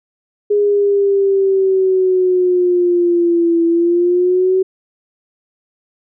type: exponential two-way sweep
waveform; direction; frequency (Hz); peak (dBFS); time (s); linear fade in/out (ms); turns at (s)
sine; down then up; 413.9 to 334.1 to 378.8; -10; 0.5-4.63; 10; 3.65
effects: none